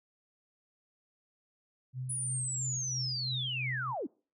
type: tone with tremolo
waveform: sine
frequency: 128.3 Hz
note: C3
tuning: 34 cents flat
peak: -34 dBFS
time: 1.93-3.95 s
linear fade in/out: 50 ms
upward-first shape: triangle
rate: 3 Hz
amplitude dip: 55%
type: linear sweep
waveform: sine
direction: down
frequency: 9956 to 215.6 Hz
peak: -33 dBFS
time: 2.09-4.07 s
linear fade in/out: 10 ms
effects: noise-tail reverb RT60 0.4 s tail -26 dB re dry